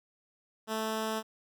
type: tone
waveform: 10% pulse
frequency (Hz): 219.7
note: A3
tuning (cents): -2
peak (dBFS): -23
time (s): 0.67-1.23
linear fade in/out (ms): 50
effects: none